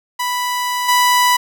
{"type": "tone with level steps", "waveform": "sawtooth", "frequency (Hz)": 987.8, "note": "B5", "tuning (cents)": 0, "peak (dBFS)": [-14, -7], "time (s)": [0.19, 1.37], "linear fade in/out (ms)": 10, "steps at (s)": 0.88, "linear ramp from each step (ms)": 10, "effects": []}